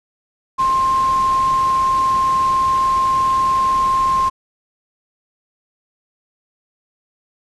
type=tone in noise; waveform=sine; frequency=1057 Hz; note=C6; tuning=17 cents sharp; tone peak=-13 dBFS; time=0.58-4.3 s; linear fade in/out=20 ms; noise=pink; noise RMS=-31 dBFS; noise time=0.58-4.3 s; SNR=+15 dB; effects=low-pass 8000 Hz 12 dB/octave